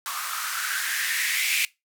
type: noise with band-pass filter sweep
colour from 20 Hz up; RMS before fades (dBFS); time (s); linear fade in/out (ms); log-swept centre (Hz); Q
violet; -27; 0.06-1.65; 0; 1100 to 2400; 5.8
effects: noise-tail reverb RT60 0.2 s tail -21 dB re dry